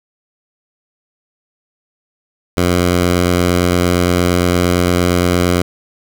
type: tone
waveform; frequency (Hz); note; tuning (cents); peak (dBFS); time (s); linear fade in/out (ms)
10% pulse; 88.7; F2; +27; -3; 2.57-5.62; 5
effects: none